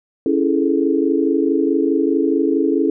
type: chord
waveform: sine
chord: A major seventh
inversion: first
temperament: equal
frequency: 277.2 / 329.6 / 415.3 / 440 Hz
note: C#4 / E4 / G#4 / A4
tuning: 0 / 0 / 0 / 0 cents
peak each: -18 / -18 / -21 / -22 dBFS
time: 0.26-2.9 s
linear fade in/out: 2 ms
effects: none